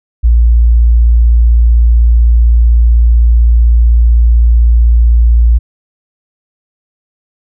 sine tone, 57.9 Hz, A#1, 11 cents flat, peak -3 dBFS, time 0.23-5.59 s, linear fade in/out 20 ms, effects none

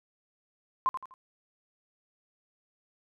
sine tone with echo, 1046.5 Hz, C6, in tune, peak -22 dBFS, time 0.86-0.89 s, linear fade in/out 0 ms, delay 83 ms, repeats 3, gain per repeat -9 dB, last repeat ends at 1.139 s, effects none

